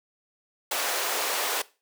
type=high-pass noise; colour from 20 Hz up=pink; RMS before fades=-28 dBFS; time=0.71-1.62 s; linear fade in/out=5 ms; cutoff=460 Hz; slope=24 dB/octave; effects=noise-tail reverb RT60 0.3 s tail -19 dB re dry